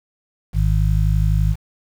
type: harmonic tone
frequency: 51.91 Hz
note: G#1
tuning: in tune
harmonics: 1 / 2 / 3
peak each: -16 / -19 / -21 dBFS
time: 0.53-1.56 s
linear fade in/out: 50 ms
effects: 7-bit